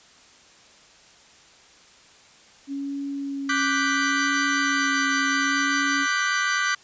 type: tone with vibrato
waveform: sine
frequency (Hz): 277.2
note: C#4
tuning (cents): 0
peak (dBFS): -27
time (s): 2.67-6.07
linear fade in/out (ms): 50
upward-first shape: sine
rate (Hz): 0.71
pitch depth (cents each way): 18
type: chord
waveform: 40% pulse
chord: G major seventh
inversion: second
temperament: equal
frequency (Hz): 1174.7 / 1480 / 1568 / 1975.5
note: D6 / F#6 / G6 / B6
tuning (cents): 0 / 0 / 0 / 0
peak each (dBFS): -26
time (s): 3.49-6.75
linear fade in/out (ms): 5
effects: white hiss -52 dBFS RMS until 6.83 s + resampled to 16000 Hz